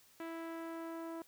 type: tone with low-pass filter sweep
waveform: sawtooth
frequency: 329.6 Hz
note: E4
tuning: in tune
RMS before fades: -44 dBFS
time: 0.2-1.22 s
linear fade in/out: 2 ms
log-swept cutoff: 2200 to 1100 Hz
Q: 1.1
effects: white hiss -65 dBFS RMS until 1.27 s